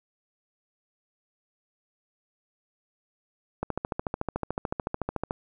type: click train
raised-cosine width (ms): 1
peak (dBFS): -14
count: 24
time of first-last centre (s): 3.63-5.309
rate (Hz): 13.7
effects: none